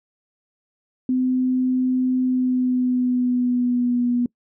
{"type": "tone with pitch glide", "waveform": "sine", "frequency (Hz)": [255.4, 243.2], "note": ["C4", "B3"], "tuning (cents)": [-42, -26], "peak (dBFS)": -17, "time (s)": [1.09, 4.26], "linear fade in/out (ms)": 2, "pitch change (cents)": -84, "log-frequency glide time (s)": [2.22, 4.07], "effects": ["noise-tail reverb RT60 0.1 s tail -24 dB re dry"]}